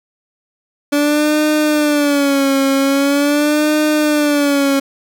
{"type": "tone with vibrato", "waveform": "30% pulse", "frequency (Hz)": 287.9, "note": "D4", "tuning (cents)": -34, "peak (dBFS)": -9, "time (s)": [0.92, 4.8], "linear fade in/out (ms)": 10, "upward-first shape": "sine", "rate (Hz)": 0.43, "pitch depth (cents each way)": 98, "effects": []}